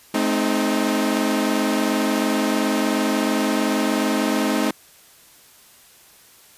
sawtooth chord, A diminished, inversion none, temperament equal with one note detuned, 215 / 261.6 / 311.1 Hz, A3 / C4 / Eb4, -40 / 0 / 0 cents, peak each -19 dBFS, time 0.14-4.71 s, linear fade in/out 5 ms, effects white hiss -50 dBFS RMS until 6.57 s + resampled to 32000 Hz

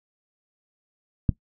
click, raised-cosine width 5 ms, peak -7 dBFS, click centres 1.292 s, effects noise-tail reverb RT60 0.1 s tail -17 dB re dry

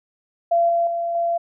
sine tone with level steps, 682 Hz, F5, 41 cents flat, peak -14 / -16 / -21 / -18 dBFS, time 0.51-1.38 s, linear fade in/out 10 ms, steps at 0.69 / 0.87 / 1.15 s, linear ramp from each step 2 ms, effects none

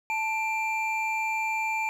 triangle tone pair together, 880 / 2367 Hz, A5 / D7, 0 / +13 cents, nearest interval octave + perfect fourth, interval 1713 cents, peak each -27 dBFS, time 0.1-1.89 s, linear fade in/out 0 ms, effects none

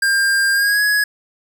square tone with pitch glide, 1600 to 1675.7 Hz, G6 to G#6, +35 to +15 cents, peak -14 dBFS, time 0.02-1.04 s, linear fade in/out 5 ms, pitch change +80 cents, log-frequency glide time 0.53-0.82 s, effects none

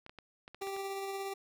clicks, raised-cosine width 0.3 ms, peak -32 dBFS, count 8, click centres 0.064 / 0.095 / 0.187 / 0.479 / 0.546 / 0.621 / 0.671 / 0.765 s
25% pulse tone with tremolo, 391.6 Hz, G4, 2 cents flat, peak -32 dBFS, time 0.61-1.34 s, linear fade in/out 10 ms, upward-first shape sine, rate 17 Hz, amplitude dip 25%
effects none

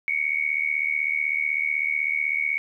sine tone with amplitude modulation, 2226 Hz, C#7, 7 cents sharp, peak -18 dBFS, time 0.08-2.58 s, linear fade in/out 0 ms, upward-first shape sine, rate 76 Hz, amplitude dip 85%, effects 10-bit

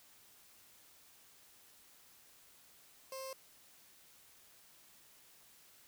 15% pulse tone with notch filter, 530 Hz, C5, 22 cents sharp, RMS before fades -45 dBFS, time 3.12-3.33 s, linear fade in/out 2 ms, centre 1700 Hz, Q 0.68, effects white hiss -63 dBFS RMS until 5.87 s

